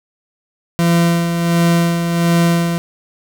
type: tone with tremolo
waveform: 40% pulse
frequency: 169.9 Hz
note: F3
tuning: 47 cents flat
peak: -9 dBFS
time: 0.79-2.78 s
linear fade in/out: 0 ms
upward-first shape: sine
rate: 1.4 Hz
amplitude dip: 50%
effects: 7-bit